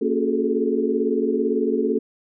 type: tone cluster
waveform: sine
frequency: 231.3 / 277.5 / 365 / 420.5 / 438.4 Hz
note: A#3 / C#4 / F#4 / G#4 / A4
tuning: -13 / +2 / -24 / +22 / -6 cents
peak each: -25 dBFS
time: 0.01-1.99 s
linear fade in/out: 10 ms
effects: none